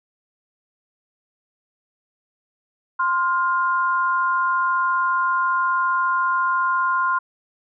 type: tone pair together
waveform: sine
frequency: 1046.5 / 1411.9 Hz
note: C6 / F6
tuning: 0 / +18 cents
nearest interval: perfect fourth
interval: 518 cents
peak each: -19 / -22 dBFS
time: 2.99-7.19 s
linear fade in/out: 10 ms
effects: none